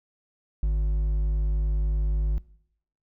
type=tone with hard clipping; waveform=triangle; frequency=51.7 Hz; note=G#1; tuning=7 cents flat; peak=-22 dBFS; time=0.63-2.38 s; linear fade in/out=0 ms; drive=7 dB; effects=noise-tail reverb RT60 0.7 s tail -21 dB re dry